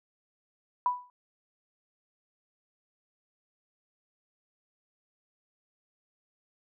sine tone with exponential decay, 987.8 Hz, B5, in tune, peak -20 dBFS, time 0.86-1.1 s, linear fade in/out 1 ms, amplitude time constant 51 ms, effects none

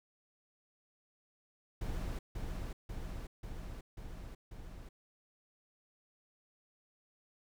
brown noise with echo, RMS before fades -38 dBFS, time 1.81-2.19 s, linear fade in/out 5 ms, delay 540 ms, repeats 5, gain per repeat -2 dB, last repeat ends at 4.89 s, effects none

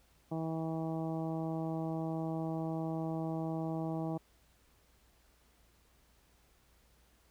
harmonic tone, 161.4 Hz, E3, 36 cents flat, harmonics 1 / 2 / 3 / 4 / 5 / 6 / 7, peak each -37 / -38 / -46 / -43 / -45 / -53 / -54 dBFS, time 0.31-4.18 s, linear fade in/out 10 ms, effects added 58 Hz sine -69 dBFS peak until 7.3 s + pink hiss -69 dBFS RMS until 7.3 s

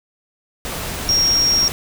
sine tone in noise, 5588 Hz, F8, in tune, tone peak -13 dBFS, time 1.09-1.68 s, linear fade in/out 0 ms, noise pink, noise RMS -26 dBFS, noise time 0.65-1.72 s, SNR +10 dB, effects none

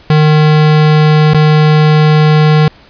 square tone with dropouts, 153.2 Hz, D#3, 27 cents flat, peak -5 dBFS, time 0.1-2.68 s, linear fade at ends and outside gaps 2 ms, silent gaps 1.335-1.345 s, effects pink hiss -41 dBFS RMS until 2.89 s + resampled to 11025 Hz

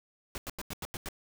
pink noise bursts, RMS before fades -38 dBFS, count 7, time 0.35-1.087 s, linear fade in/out 0 ms, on 29 ms, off 89 ms, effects none

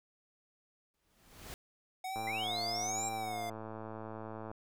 pink noise with exponential growth, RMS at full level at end -44 dBFS, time 0.94-1.54 s, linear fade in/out 0 ms, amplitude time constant 130 ms
square tone with vibrato, 740 Hz, F#5, in tune, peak -38 dBFS, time 2.04-3.5 s, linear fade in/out 5 ms, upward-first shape sine, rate 1.2 Hz, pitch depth 100 cents each way
click train, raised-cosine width 1 ms, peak -30 dBFS, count 260, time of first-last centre 2.16-4.515 s, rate 110 Hz
sine linear sweep, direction up, 1975.5 to 7660 Hz, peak -36 dBFS, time 2.27-3.09 s, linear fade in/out 5 ms
effects none

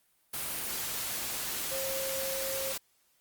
sine tone in noise, 536 Hz, C5, 42 cents sharp, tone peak -35 dBFS, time 1.71-2.73 s, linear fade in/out 10 ms, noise white, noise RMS -35 dBFS, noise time 0.33-2.78 s, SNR -3 dB, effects white hiss -70 dBFS RMS until 3.2 s + Opus 32 kbps

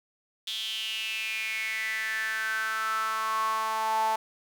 sawtooth tone with high-pass filter sweep, 220 Hz, A3, in tune, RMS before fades -30 dBFS, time 0.47-4.16 s, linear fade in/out 5 ms, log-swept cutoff 3400 to 830 Hz, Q 8.1, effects none

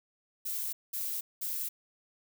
violet noise bursts, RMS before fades -35 dBFS, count 3, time 0.45-1.69 s, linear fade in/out 10 ms, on 280 ms, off 200 ms, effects none

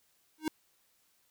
square tone with exponential growth, 312 Hz, D#4, 5 cents sharp, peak -26 dBFS, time 0.38-0.48 s, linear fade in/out 2 ms, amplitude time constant 20 ms, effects white hiss -71 dBFS RMS until 1.3 s

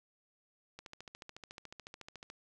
click train, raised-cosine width 0.2 ms, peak -30 dBFS, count 22, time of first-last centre 0.79-2.301 s, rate 13.9 Hz, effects none

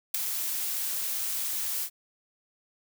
blue noise with ADSR envelope, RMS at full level -22 dBFS, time 0.14-1.9 s, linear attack 7 ms, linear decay 5 ms, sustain -9 dB, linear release 70 ms, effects none

